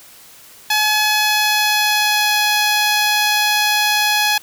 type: tone with pitch glide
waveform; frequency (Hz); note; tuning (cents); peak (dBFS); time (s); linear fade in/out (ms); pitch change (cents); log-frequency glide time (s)
10% pulse; 850 to 839.8; G#5 to G#5; +40 to +19; -5; 0.7-4.38; 5; -21; 0.93-2.35
effects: white hiss -43 dBFS RMS until 4.42 s